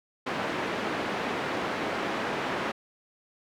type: band-pass noise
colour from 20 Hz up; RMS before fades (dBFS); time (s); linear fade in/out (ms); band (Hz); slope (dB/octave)
pink; -31; 0.26-2.72; 10; 250 to 2300; 12
effects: none